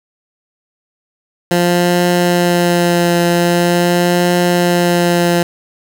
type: tone with vibrato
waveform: 15% pulse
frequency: 174.61 Hz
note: F3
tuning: in tune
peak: -4 dBFS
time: 1.51-5.43 s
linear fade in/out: 2 ms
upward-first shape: triangle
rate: 0.44 Hz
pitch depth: 20 cents each way
effects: 7-bit